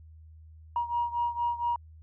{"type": "beating tone pair", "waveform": "sine", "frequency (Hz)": [950, 954.3], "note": ["A#5", "A#5"], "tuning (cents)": [33, 40], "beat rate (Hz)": 4.3, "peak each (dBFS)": [-28, -31], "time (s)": [0.76, 1.76], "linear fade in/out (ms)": 2, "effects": ["tanh soft clip ceiling -20 dBFS", "added 79 Hz sine -48 dBFS peak until 2.02 s"]}